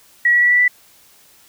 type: tone with pitch steps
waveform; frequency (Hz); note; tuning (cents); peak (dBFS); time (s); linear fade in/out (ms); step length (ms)
sine; 1921 / 1934.4 / 1947.8 / 1961.4 / 1975; B6 / B6 / B6 / B6 / B6; -48 / -36 / -24 / -12 / 0; -10; 0.25-0.68; 5; 86
effects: white hiss -50 dBFS RMS until 1.48 s